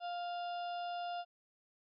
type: harmonic tone with a mistuned harmonic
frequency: 701 Hz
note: F5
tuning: 6 cents sharp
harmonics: 1 / 2 / 4 / 5 / 6 / 7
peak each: -38 / -50 / -52 / -55 / -63 / -59 dBFS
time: 0-1.25 s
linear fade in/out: 50 ms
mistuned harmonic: 7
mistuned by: +32 cents
effects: none